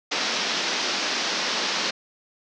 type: band-pass noise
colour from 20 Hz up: white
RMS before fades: -26 dBFS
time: 0.11-1.91 s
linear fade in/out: 10 ms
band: 180 to 5800 Hz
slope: 48 dB/octave
effects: none